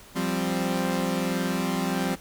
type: chord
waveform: sawtooth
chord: F suspended second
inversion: none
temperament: equal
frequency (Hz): 174.61 / 196 / 261.6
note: F3 / G3 / C4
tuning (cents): 0 / 0 / 0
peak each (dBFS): -25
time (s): 0.15-2.16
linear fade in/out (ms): 20
effects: pink hiss -49 dBFS RMS until 2.2 s